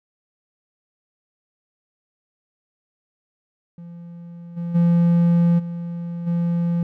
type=tone with level steps; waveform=triangle; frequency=171.2 Hz; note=F3; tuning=34 cents flat; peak=-33 / -22 / -11 / -24 / -16 dBFS; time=3.78-6.83 s; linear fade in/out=2 ms; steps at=4.56 / 4.74 / 5.58 / 6.26 s; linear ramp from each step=20 ms; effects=none